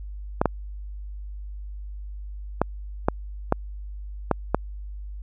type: clicks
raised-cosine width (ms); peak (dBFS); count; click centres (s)
1; -4; 7; 0.415 / 0.457 / 2.616 / 3.085 / 3.524 / 4.313 / 4.546
effects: added 50 Hz sine -33 dBFS peak until 5.22 s